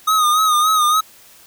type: tone with vibrato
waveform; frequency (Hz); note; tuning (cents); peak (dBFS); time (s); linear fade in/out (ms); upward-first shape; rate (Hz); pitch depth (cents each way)
square; 1244.5; D#6; 0; -13; 0.07-1.01; 10; sine; 3.5; 57
effects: white hiss -46 dBFS RMS until 1.46 s